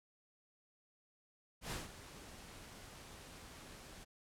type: noise with ADSR envelope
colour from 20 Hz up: pink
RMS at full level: -41 dBFS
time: 1.61-4.05 s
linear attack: 100 ms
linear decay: 170 ms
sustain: -13 dB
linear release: 22 ms
effects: low-pass 11000 Hz 12 dB/octave